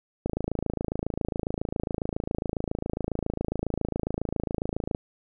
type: click train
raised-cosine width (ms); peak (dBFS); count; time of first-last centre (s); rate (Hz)
2; -14; 129; 0.26-4.949; 27.3
effects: none